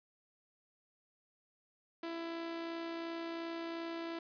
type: tone with amplitude modulation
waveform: sawtooth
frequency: 333.4 Hz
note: E4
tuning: 20 cents sharp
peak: -34 dBFS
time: 2.03-4.19 s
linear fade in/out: 5 ms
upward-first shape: sine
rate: 62.8 Hz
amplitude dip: 30%
effects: resampled to 11025 Hz + 11-bit